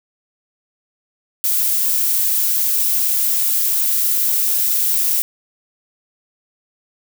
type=noise; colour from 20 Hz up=violet; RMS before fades=-17 dBFS; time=1.44-5.22 s; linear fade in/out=0 ms; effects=none